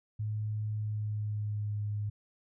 sine tone with pitch glide, 106.9 to 104.22 Hz, A2 to G#2, -49 to +7 cents, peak -31 dBFS, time 0.19-2.1 s, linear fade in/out 10 ms, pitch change -44 cents, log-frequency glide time 0.72-1.77 s, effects none

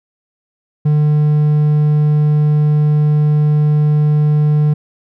triangle tone, 150 Hz, D3, 37 cents sharp, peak -7 dBFS, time 0.85-4.74 s, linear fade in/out 10 ms, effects none

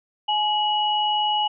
sine tone pair together, 844 / 2925 Hz, G#5 / F#7, +28 / -21 cents, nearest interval octave + minor seventh, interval 2151 cents, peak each -21 / -23 dBFS, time 0.28-1.48 s, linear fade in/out 10 ms, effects none

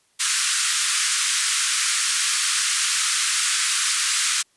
white band-pass noise, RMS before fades -22 dBFS, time 0.19-4.43 s, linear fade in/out 20 ms, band 1200 to 10000 Hz, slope 48 dB/octave, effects white hiss -63 dBFS RMS until 4.56 s + resampled to 24000 Hz

